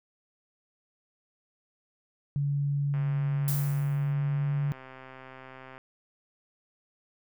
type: tone with pitch glide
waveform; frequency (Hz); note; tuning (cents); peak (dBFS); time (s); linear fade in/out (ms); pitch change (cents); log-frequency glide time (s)
sine; 142.4 to 144.05; C#3 to D3; +47 to -33; -25; 2.36-4.72; 0; +20; 3.32-4.58
type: click train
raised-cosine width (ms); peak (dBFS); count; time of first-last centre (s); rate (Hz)
0.5; -31; 373; 2.94-5.78; 131
type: noise with exponential decay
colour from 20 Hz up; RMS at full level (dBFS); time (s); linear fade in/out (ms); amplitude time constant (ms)
violet; -31; 3.48-4.13; 0; 140
effects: none